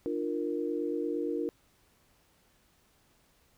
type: chord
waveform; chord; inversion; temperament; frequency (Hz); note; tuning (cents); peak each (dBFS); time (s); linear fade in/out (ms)
sine; Bb major; first; equal with one note detuned; 300.5 / 349.2 / 466.2; D4 / F4 / Bb4; +40 / 0 / 0; -34; 0.06-1.49; 0
effects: pink hiss -67 dBFS RMS until 3.57 s